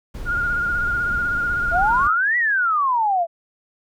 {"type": "noise", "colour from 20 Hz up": "brown", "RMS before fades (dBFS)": -30, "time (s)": [0.14, 2.08], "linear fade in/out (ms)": 10}
{"type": "tone with vibrato", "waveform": "sine", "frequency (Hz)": 1419, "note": "F6", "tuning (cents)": 27, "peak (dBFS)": -19, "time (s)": [0.25, 2.16], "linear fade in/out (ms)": 50, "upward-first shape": "sine", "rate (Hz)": 16, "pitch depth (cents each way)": 34}
{"type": "exponential two-way sweep", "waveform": "sine", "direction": "up then down", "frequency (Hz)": [654, 1975.5, 654], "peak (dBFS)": -16, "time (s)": [1.71, 3.27], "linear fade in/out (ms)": 50, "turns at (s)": 2.37}
{"effects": []}